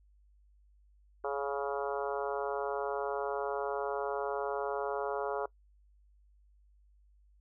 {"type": "harmonic tone", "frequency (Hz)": 140, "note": "C#3", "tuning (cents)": 18, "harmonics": [3, 4, 5, 6, 7, 8, 9, 10], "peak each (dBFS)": [-36, -38, -40, -42, -43, -44, -45, -46], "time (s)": [1.24, 5.46], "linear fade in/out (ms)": 5, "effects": ["noise-tail reverb RT60 0.1 s tail -22 dB re dry", "added 50 Hz sine -61 dBFS peak until 7.4 s"]}